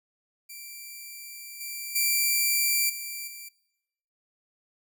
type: tone with level steps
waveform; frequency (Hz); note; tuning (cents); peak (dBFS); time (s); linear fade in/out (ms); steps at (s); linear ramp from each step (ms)
5% pulse; 2349; D7; 0; -31 / -25 / -13 / -25 / -31; 0.49-3.49; 10; 1.6 / 1.95 / 2.89 / 3.27; 10
effects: noise-tail reverb RT60 0.9 s tail -20 dB re dry